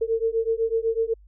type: beating tone pair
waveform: sine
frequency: 448.7 / 456.7 Hz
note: A4 / A#4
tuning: +34 / -36 cents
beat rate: 8 Hz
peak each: -24 dBFS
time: 0.01-1.14 s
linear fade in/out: 10 ms
effects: added 50 Hz sine -48 dBFS peak until 1.27 s